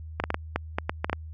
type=clicks; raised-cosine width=0.5 ms; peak=-10 dBFS; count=10; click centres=0.2 / 0.239 / 0.304 / 0.344 / 0.56 / 0.785 / 0.895 / 1.045 / 1.097 / 1.13 s; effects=added 79 Hz sine -37 dBFS peak until 1.33 s